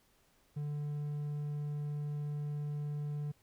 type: tone with hard clipping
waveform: triangle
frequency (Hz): 147.2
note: D3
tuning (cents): +4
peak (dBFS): -36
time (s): 0.56-3.32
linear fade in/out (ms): 10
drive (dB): 6
effects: pink hiss -70 dBFS RMS until 3.42 s